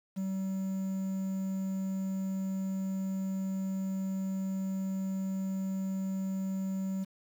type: tone with quantisation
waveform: triangle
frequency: 191.4 Hz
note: G3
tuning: 41 cents flat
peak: -29 dBFS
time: 0.16-7.05 s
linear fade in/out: 20 ms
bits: 9
effects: none